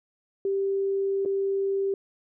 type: tone with dropouts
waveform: sine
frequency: 392 Hz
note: G4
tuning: in tune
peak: -23 dBFS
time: 0.45-1.94 s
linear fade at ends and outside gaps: 2 ms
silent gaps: 1.251-1.258 s
effects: none